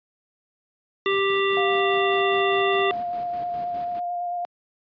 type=harmonic tone; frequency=392.8 Hz; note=G4; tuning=4 cents sharp; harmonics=1 / 3 / 5 / 7 / 9; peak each=-21 / -26 / -28 / -29 / -31 dBFS; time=1.06-2.91 s; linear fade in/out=0 ms
type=noise with tremolo; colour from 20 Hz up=brown; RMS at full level=-34 dBFS; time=1.09-4 s; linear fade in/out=10 ms; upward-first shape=square; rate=4.9 Hz; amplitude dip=55%
type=tone with vibrato; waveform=sine; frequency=704 Hz; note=F5; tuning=14 cents sharp; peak=-25 dBFS; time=1.57-4.45 s; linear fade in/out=0 ms; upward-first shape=square; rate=9.1 Hz; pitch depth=12 cents each way
effects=high-pass 200 Hz 12 dB/octave + resampled to 11025 Hz